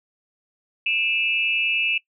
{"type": "tone with amplitude modulation", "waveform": "sine", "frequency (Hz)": 2637, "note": "E7", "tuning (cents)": 0, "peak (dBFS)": -15, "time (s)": [0.86, 1.98], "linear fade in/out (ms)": 5, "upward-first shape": "sine", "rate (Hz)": 230, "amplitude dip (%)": 95, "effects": ["noise-tail reverb RT60 0.1 s tail -20 dB re dry"]}